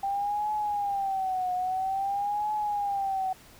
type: tone with vibrato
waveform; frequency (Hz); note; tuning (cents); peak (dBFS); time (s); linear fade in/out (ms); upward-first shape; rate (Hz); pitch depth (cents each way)
sine; 786; G5; +4; -26; 0.03-3.33; 5; triangle; 0.5; 140
effects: pink hiss -53 dBFS RMS until 3.59 s